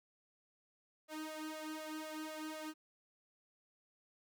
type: tone with flanger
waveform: sawtooth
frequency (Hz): 311.1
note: D#4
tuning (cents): 0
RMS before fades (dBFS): -45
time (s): 1.08-2.74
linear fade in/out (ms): 50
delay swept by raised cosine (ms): 1.7 to 2.55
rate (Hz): 4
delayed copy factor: +0.85
effects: none